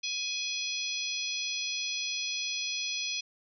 harmonic tone, 837 Hz, G#5, 13 cents sharp, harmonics 3 / 4 / 5 / 6 / 7, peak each -36 / -37 / -38 / -39 / -39 dBFS, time 0.03-3.21 s, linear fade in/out 10 ms, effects none

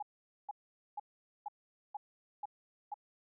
sine tone bursts, 829 Hz, G#5, 3 cents flat, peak -37 dBFS, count 7, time 0-2.942 s, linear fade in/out 5 ms, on 26 ms, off 460 ms, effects none

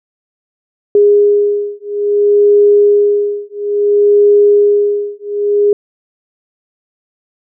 sine beating tone pair, 410.5 / 411.09 Hz, G#4 / G#4, -20 / -18 cents, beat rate 0.59 Hz, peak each -10 dBFS, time 0.95-5.73 s, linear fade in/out 2 ms, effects none

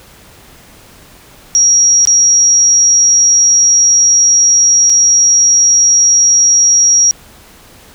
sine tone with dropouts, 5670 Hz, F8, 25 cents sharp, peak -5 dBFS, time 1.55-7.11 s, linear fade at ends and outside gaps 0 ms, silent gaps 2.052-2.073 / 4.897-4.901 s, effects pink hiss -40 dBFS RMS until 7.94 s

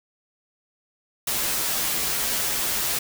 white noise with comb filter, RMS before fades -25 dBFS, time 1.27-2.99 s, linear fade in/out 5 ms, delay 11 ms, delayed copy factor -0.7, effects none

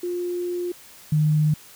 sine tone pair in turn, 353.4 / 152.5 Hz, F4 / D#3, +21 / -34 cents, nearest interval octave + minor third, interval 1455 cents, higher first, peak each -24 / -16 dBFS, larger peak second, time 0.03-0.72 / 1.12-1.54 s, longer first, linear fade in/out 5 ms, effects white hiss -47 dBFS RMS until 1.75 s

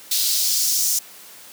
white noise with high-pass filter sweep, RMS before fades -20 dBFS, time 0.11-0.99 s, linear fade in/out 5 ms, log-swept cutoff 4100 to 6200 Hz, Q 2.1, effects white hiss -43 dBFS RMS until 1.52 s + high-pass 150 Hz 12 dB/octave

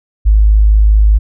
sine tone, 52.5 Hz, G#1, 19 cents sharp, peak -4 dBFS, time 0.25-1.19 s, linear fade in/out 20 ms, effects none

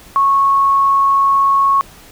sine tone, 1101 Hz, C#6, 12 cents flat, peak -9 dBFS, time 0.16-1.81 s, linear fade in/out 0 ms, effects pink hiss -41 dBFS RMS until 2.11 s

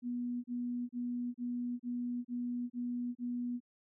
sine tone bursts, 243.4 Hz, B3, 25 cents flat, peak -34 dBFS, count 8, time 0.02-3.604 s, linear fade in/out 50 ms, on 420 ms, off 32 ms, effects none

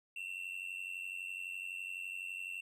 triangle tone with amplitude modulation, 2709 Hz, E7, 47 cents sharp, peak -35 dBFS, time 0.16-2.61 s, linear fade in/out 5 ms, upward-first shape sine, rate 91.9 Hz, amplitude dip 80%, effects none

